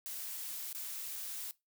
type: noise with dropouts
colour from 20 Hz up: blue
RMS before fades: -42 dBFS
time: 0.06-1.51 s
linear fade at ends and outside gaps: 0 ms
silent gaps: 0.728-0.748 s
effects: noise-tail reverb RT60 0.2 s tail -20 dB re dry